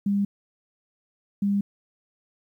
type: tone pair in turn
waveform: sine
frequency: 200.9 / 200.9 Hz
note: G3 / G3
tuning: +43 / +43 cents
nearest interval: unison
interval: 0 cents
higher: neither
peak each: -20 dBFS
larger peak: neither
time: 0.06-0.25 / 1.42-1.61 s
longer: neither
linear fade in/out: 5 ms
effects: 10-bit